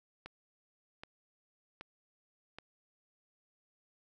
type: click train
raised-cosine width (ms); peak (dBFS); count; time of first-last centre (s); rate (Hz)
0.3; -29; 4; 0.26-2.586; 1.29
effects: none